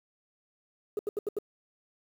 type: tone bursts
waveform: sine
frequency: 414.1 Hz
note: G#4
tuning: 5 cents flat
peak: -26 dBFS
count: 5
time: 0.97-1.387 s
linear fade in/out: 2 ms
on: 21 ms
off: 78 ms
effects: tanh soft clip ceiling -25 dBFS + 9-bit